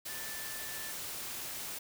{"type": "tone in noise", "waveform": "sine", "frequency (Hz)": 1760, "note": "A6", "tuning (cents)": 0, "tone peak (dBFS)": -47, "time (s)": [0.08, 0.92], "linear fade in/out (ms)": 10, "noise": "white", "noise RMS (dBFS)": -41, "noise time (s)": [0.05, 1.79], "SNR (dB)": -9, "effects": []}